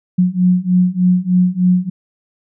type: beating tone pair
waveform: sine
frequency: 179.4 / 182.7 Hz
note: F3 / F#3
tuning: +47 / -22 cents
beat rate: 3.3 Hz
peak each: -14 / -13 dBFS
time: 0.18-1.9 s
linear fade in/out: 10 ms
effects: none